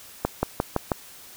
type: accelerating click train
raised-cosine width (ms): 1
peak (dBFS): -7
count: 5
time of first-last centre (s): 0.25-0.918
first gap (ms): 180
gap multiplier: 0.95
effects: white hiss -46 dBFS RMS until 1.36 s